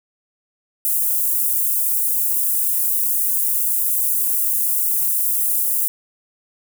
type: high-pass noise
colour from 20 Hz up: white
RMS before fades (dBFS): -19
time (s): 0.85-5.88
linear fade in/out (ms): 0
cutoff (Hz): 9800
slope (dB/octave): 24
effects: none